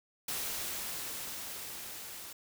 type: noise with level ramp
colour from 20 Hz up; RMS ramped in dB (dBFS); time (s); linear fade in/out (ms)
white; -36 to -46; 0.28-2.33; 5
effects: none